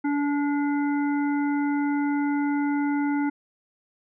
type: harmonic tone with a mistuned harmonic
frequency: 287.7 Hz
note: D4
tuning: 36 cents flat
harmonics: 1 / 3 / 5 / 7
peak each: -22 / -32 / -36 / -39 dBFS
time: 0.04-3.3 s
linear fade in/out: 10 ms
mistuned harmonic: 7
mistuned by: +25 cents
effects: none